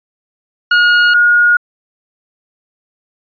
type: tone pair in turn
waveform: 40% pulse / sine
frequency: 1437 / 1437 Hz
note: F6 / F6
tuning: +49 / +49 cents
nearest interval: unison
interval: 0 cents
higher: neither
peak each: -6 dBFS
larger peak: neither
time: 0.71-1.14 / 1.14-1.57 s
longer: neither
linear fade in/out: 5 ms
effects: resampled to 11025 Hz